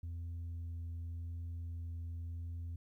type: tone with vibrato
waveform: sine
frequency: 84.4 Hz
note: E2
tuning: 41 cents sharp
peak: -37 dBFS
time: 0.03-2.76 s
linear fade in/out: 5 ms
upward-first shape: triangle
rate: 0.89 Hz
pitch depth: 8 cents each way
effects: tanh soft clip ceiling -39 dBFS + 13-bit